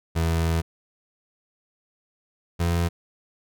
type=tone pair in turn; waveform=30% pulse; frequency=82.41 / 85.45 Hz; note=E2 / F2; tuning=0 / -37 cents; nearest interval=minor second; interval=63 cents; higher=second; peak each=-18 dBFS; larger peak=neither; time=0.15-0.62 / 2.59-2.89 s; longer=first; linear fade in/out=20 ms; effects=none